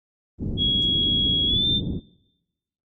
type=low-pass noise; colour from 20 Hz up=white; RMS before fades=-28 dBFS; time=0.38-2.01 s; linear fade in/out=50 ms; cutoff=280 Hz; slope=24 dB/octave
type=tone with pitch glide; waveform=sine; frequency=3322 to 3581 Hz; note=G#7 to A7; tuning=0 to +30 cents; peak=-19 dBFS; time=0.57-1.81 s; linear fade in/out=50 ms; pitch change=+130 cents; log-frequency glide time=1.46-1.66 s
type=noise with exponential decay; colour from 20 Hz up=violet; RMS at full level=-34 dBFS; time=0.82-0.9 s; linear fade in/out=2 ms; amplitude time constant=16 ms
effects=noise-tail reverb RT60 1.0 s tail -23 dB re dry + Opus 24 kbps